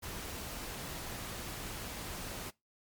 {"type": "noise", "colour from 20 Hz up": "pink", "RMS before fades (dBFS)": -42, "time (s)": [0.02, 2.51], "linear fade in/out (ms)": 20, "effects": ["noise-tail reverb RT60 0.2 s tail -22 dB re dry", "MP3 96 kbps"]}